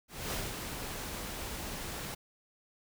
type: noise with ADSR envelope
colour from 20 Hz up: pink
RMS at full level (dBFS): -35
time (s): 0.08-2.15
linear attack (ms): 240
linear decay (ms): 200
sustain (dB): -5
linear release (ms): 11
effects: none